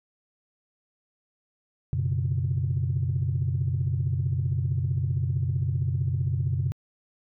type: chord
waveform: sine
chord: F# suspended fourth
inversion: none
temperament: just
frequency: 92.5 / 123.33 / 138.75 Hz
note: F#2 / B2 / C#3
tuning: 0 / -2 / +2 cents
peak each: -27 / -27 / -27 dBFS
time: 1.93-6.72 s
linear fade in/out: 0 ms
effects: tanh soft clip ceiling -16 dBFS